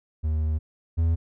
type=tone pair in turn; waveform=triangle; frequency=77.78 / 82.41 Hz; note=D#2 / E2; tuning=0 / 0 cents; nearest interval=minor second; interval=100 cents; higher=second; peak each=-20 / -17 dBFS; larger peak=second; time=0.23-0.59 / 0.97-1.16 s; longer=first; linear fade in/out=20 ms; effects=none